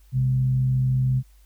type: tone with frequency modulation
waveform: sine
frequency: 129.6 Hz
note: C3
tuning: 16 cents flat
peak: -18 dBFS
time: 0.12-1.23 s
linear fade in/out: 50 ms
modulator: 74.1 Hz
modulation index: 0.27
effects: added 50 Hz sine -50 dBFS peak until 1.45 s + white hiss -63 dBFS RMS until 1.45 s